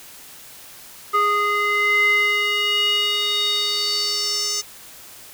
square tone with band-pass filter sweep, 412.9 Hz, G#4, 10 cents flat, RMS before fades -20 dBFS, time 1.13-4.62 s, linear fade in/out 20 ms, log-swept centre 1400 to 6000 Hz, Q 5.4, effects white hiss -42 dBFS RMS until 5.33 s

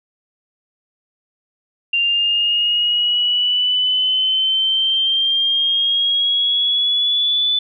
sine exponential sweep, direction up, 2781 to 3494 Hz, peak -14 dBFS, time 1.93-7.59 s, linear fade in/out 5 ms, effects none

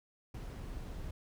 brown noise, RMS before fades -43 dBFS, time 0.34-1.11 s, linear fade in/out 5 ms, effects none

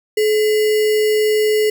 sine tone with sample-and-hold, 428.1 Hz, A4, 47 cents flat, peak -12 dBFS, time 0.17-1.7 s, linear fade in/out 5 ms, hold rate 2450 Hz, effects none

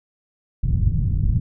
white low-pass noise, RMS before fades -19 dBFS, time 0.63-1.4 s, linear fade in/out 5 ms, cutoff 130 Hz, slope 24 dB/octave, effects none

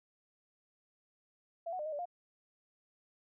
sine tone with pitch steps, 672 / 737 / 604 / 627 / 582 / 705 Hz, E5 / F#5 / D5 / D#5 / D5 / F5, +33 / -7 / +48 / +13 / -16 / +16 cents, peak -36 dBFS, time 1.66-2.056 s, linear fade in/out 10 ms, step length 66 ms, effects none

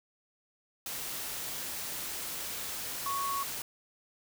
sine tone in noise, 1108.7 Hz, C#6, in tune, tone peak -31 dBFS, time 3.06-3.43 s, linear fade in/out 2 ms, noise white, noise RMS -38 dBFS, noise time 0.86-3.62 s, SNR +4 dB, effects none

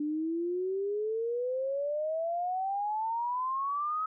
sine exponential sweep, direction up, 293.7 to 1285 Hz, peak -29 dBFS, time 0-4.06 s, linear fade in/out 5 ms, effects none

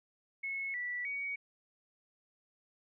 sine tone with pitch steps, 2189 / 1960 / 2248 Hz, C#7 / B6 / C#7, -22 / -14 / +24 cents, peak -35 dBFS, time 0.43-1.36 s, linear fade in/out 10 ms, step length 310 ms, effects none

